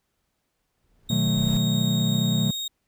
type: noise with exponential growth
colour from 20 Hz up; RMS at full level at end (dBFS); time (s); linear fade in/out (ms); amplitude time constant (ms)
brown; -30; 0.78-1.57; 0; 170
type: tone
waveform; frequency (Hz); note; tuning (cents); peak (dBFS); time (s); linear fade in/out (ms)
35% pulse; 3729; A#7; 0; -26; 1.09-2.68; 5
type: chord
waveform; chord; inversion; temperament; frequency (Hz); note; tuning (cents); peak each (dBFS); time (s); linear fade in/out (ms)
triangle; B dominant seventh; none; equal; 123.47 / 155.56 / 185 / 220; B2 / D#3 / F#3 / A3; 0 / 0 / 0 / 0; -24; 1.1-2.51; 5
effects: pink hiss -75 dBFS RMS until 2.87 s